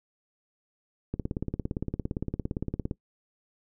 click train, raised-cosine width 3 ms, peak -17 dBFS, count 32, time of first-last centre 1.14-2.911 s, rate 17.5 Hz, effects noise-tail reverb RT60 0.1 s tail -21 dB re dry

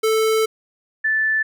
square / sine tone pair in turn, 440 / 1754.4 Hz, A4 / A6, 0 / -6 cents, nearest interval 2 octaves, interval 2394 cents, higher second, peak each -16 dBFS, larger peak neither, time 0.03-0.46 / 1.04-1.43 s, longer first, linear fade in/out 10 ms, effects none

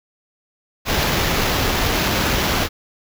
pink noise with sample-and-hold, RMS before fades -19 dBFS, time 0.85-2.69 s, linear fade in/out 50 ms, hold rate 8820 Hz, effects none

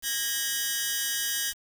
10% pulse tone cluster, 1634 / 1874 / 2999 Hz, G#6 / A#6 / F#7, -29 / +9 / +23 cents, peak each -23 dBFS, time 0.02-1.54 s, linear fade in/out 50 ms, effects 7-bit

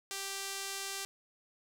sawtooth tone with band-pass filter, 392 Hz, G4, in tune, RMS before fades -40 dBFS, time 0.11-1.05 s, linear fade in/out 0 ms, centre 7200 Hz, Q 0.72, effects 10-bit

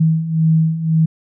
sine beating tone pair, 159.1 / 161 Hz, D#3 / E3, +39 / -41 cents, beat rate 1.9 Hz, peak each -18 / -13 dBFS, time 0-1.06 s, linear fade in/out 10 ms, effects none

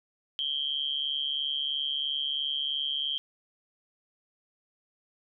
sine tone with amplitude modulation, 3177 Hz, G7, 23 cents sharp, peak -24 dBFS, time 0.39-3.18 s, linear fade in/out 0 ms, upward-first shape sine, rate 143 Hz, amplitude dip 90%, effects none

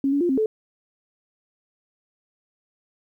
sine tone with pitch steps, 273.9 / 283.7 / 349.5 / 265.8 / 435.4 Hz, C#4 / C#4 / F4 / C4 / A4, -21 / +40 / +1 / +27 / -18 cents, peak -18 dBFS, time 0.04-0.46 s, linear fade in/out 2 ms, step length 84 ms, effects 10-bit

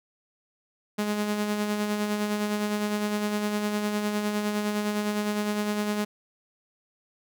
sawtooth tone with tremolo, 208.8 Hz, G#3, 10 cents sharp, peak -20 dBFS, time 0.98-6.05 s, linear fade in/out 10 ms, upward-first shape sine, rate 9.8 Hz, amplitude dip 40%, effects none

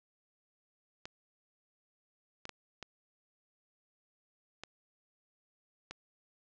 clicks, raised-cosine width 0.2 ms, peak -25 dBFS, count 6, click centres 1.055 / 2.454 / 2.493 / 2.827 / 4.636 / 5.91 s, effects low-pass 7000 Hz 12 dB/octave

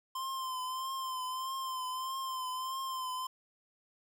square tone with vibrato, 1040 Hz, C6, 11 cents flat, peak -36 dBFS, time 0.15-3.27 s, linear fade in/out 5 ms, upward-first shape triangle, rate 1.6 Hz, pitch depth 47 cents each way, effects 11-bit

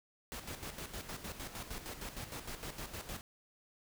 pink noise with tremolo, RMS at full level -43 dBFS, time 0.32-3.21 s, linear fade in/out 0 ms, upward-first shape square, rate 6.5 Hz, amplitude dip 60%, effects none

